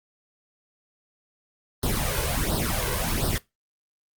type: noise with flanger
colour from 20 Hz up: pink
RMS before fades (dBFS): -25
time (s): 1.83-3.38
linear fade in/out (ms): 2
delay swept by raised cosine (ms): 0.21 to 2.01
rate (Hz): 1.4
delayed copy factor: +0.95
effects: noise-tail reverb RT60 0.2 s tail -21 dB re dry + Opus 24 kbps